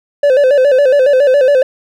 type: tone with vibrato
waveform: triangle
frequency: 544 Hz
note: C#5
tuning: 33 cents flat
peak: -4 dBFS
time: 0.23-1.63 s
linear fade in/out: 5 ms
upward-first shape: square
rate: 7.2 Hz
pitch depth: 97 cents each way
effects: none